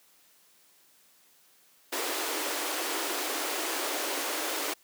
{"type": "high-pass noise", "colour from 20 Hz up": "pink", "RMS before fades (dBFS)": -32, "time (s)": [1.92, 4.74], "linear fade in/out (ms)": 10, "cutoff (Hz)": 280, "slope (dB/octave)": 96, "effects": ["white hiss -62 dBFS RMS until 4.83 s", "high-pass 150 Hz 12 dB/octave"]}